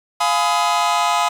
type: chord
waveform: 45% pulse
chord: F half-diminished seventh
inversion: none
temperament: just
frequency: 698.5 / 838.1 / 1005.8 / 1257.2 Hz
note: F5 / Ab5 / Cb6 / Eb6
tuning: 0 / +16 / +31 / +18 cents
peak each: -21 dBFS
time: 0.2-1.29 s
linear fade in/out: 10 ms
effects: low-pass 9000 Hz 12 dB/octave + 7-bit